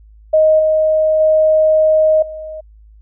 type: tone with level steps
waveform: sine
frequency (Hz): 625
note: D#5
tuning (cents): +8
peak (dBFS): -7 / -10 / -8 / -25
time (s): 0.33-2.61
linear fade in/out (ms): 10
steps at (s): 0.59 / 1.2 / 2.22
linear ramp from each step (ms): 5
effects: added 53 Hz sine -40 dBFS peak until 3.01 s